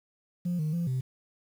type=tone with pitch steps; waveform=sine; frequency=176 / 154.3 / 171 / 129.2 Hz; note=F3 / D#3 / F3 / C3; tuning=+14 / -14 / -36 / -21 cents; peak=-25 dBFS; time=0.45-1.01 s; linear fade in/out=10 ms; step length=140 ms; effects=tanh soft clip ceiling -24 dBFS + 9-bit